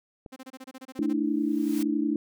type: click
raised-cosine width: 2 ms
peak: -28 dBFS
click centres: 0.262 s
type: tone bursts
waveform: sawtooth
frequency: 261.6 Hz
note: C4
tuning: in tune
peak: -36 dBFS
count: 12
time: 0.32-1.133 s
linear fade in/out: 10 ms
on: 43 ms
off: 27 ms
type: chord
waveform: sine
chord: A suspended fourth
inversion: none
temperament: equal with one note detuned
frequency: 220 / 293.7 / 324.5 Hz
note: A3 / D4 / E4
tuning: 0 / 0 / -27 cents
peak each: -30 / -26 / -29 dBFS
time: 0.99-2.16 s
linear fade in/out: 2 ms
type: noise with exponential growth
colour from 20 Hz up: white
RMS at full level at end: -38 dBFS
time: 1.23-1.83 s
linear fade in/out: 5 ms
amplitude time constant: 130 ms
effects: none